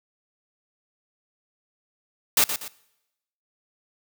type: noise with echo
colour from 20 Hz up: white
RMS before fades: -18 dBFS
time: 2.37-2.44 s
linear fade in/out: 2 ms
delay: 120 ms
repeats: 2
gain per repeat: -9 dB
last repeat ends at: 2.68 s
effects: noise-tail reverb RT60 0.9 s tail -22 dB re dry + high-pass 150 Hz 12 dB/octave